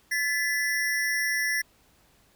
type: ring-modulated tone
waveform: square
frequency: 1864.7 Hz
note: A#6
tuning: in tune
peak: -22 dBFS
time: 0.11-1.62 s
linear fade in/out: 10 ms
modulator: 131 Hz
effects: pink hiss -62 dBFS RMS until 2.35 s